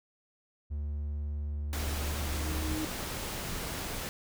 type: tone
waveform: triangle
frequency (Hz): 73.42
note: D2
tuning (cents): 0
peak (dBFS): -30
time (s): 0.7-2.76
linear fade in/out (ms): 20
type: tone with exponential growth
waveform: sine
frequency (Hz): 311.1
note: D#4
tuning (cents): 0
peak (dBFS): -31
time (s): 1.51-2.85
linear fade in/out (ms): 2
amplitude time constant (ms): 290
type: noise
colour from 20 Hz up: pink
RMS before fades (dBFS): -37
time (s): 1.73-4.09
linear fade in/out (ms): 0
effects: none